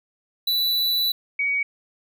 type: tone pair in turn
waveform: square / sine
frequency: 3963 / 2254 Hz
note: B7 / C#7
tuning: +5 / +28 cents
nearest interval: minor seventh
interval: 977 cents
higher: first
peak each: -20 dBFS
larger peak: neither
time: 0.47-1.12 / 1.39-1.63 s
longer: first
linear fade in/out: 5 ms
effects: none